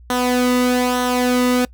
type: tone with flanger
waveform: sawtooth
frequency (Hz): 248.9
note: B3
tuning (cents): +14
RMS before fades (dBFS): -17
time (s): 0.1-1.65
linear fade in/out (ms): 2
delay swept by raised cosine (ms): 0.41 to 1.25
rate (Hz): 1.1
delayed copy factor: -0.6
effects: noise-tail reverb RT60 0.1 s tail -23 dB re dry + added 60 Hz sine -40 dBFS peak until 1.73 s